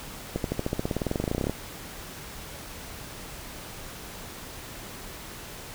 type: accelerating click train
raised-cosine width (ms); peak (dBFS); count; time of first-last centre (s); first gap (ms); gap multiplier
2; -13; 24; 0.36-1.496; 82; 0.95
effects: pink hiss -41 dBFS RMS until 5.74 s